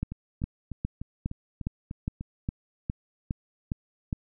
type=two click trains; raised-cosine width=5 ms; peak=-23 / -16 dBFS; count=8 / 11; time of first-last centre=0.12-2.21 / 0.03-4.128 s; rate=3.35 / 2.44 Hz; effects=none